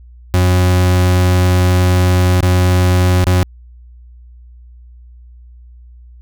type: tone with dropouts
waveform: 40% pulse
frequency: 90.8 Hz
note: F#2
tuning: 32 cents flat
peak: -8 dBFS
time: 0.34-3.43 s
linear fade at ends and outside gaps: 0 ms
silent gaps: 2.406-2.428 / 3.241-3.269 s
effects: added 60 Hz sine -36 dBFS peak until 6.21 s